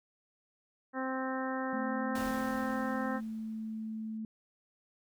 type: harmonic tone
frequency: 261.6 Hz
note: C4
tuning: in tune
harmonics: 1 / 2 / 3 / 4 / 5 / 6 / 7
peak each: -36 / -39 / -41 / -42 / -43 / -44 / -44 dBFS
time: 0.93-3.21 s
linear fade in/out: 50 ms
type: tone with pitch glide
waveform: sine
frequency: 221.9 to 219.6 Hz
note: A3 to A3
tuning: +15 to -3 cents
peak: -36 dBFS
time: 1.73-4.25 s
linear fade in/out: 2 ms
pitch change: -18 cents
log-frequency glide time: 2.6-3.74 s
type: noise with exponential decay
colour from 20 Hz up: pink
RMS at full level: -42 dBFS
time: 2.15-4.18 s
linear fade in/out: 5 ms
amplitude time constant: 440 ms
effects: none